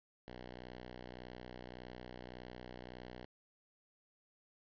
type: tone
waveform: 5% pulse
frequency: 61.74 Hz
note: B1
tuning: in tune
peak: -37 dBFS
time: 0.28-3.25 s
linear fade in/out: 0 ms
effects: resampled to 11025 Hz + 12-bit